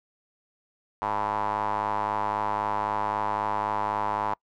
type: tone with band-pass filter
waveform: square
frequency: 51.91 Hz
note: G#1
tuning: in tune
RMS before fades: -28 dBFS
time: 1.02-4.34 s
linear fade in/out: 0 ms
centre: 940 Hz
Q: 5.3
effects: noise-tail reverb RT60 0.1 s tail -26 dB re dry